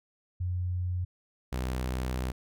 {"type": "tone pair in turn", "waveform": ["sine", "sawtooth"], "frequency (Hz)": [90, 63.35], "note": ["F#2", "B1"], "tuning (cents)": [-47, 45], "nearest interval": "tritone", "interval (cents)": 608, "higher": "first", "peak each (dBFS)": [-28, -26], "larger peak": "second", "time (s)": [[0.4, 1.05], [1.52, 2.32]], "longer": "second", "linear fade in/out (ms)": 10, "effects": []}